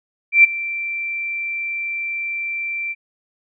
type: tone with ADSR envelope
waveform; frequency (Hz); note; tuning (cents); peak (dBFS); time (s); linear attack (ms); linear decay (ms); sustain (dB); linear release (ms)
sine; 2349; D7; 0; -4; 0.32-2.95; 120; 14; -18; 39
effects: none